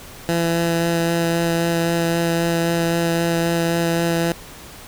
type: tone with vibrato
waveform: 15% pulse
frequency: 168.1 Hz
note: E3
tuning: 34 cents sharp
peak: -11 dBFS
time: 0.29-4.32 s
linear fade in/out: 0 ms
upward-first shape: sine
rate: 3.8 Hz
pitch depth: 10 cents each way
effects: pink hiss -39 dBFS RMS until 4.87 s